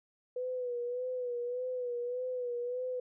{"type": "tone with vibrato", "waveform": "sine", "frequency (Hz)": 493.9, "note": "B4", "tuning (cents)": 0, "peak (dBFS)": -33, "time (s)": [0.36, 3], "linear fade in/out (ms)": 5, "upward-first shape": "sine", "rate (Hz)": 1.7, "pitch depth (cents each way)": 50, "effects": []}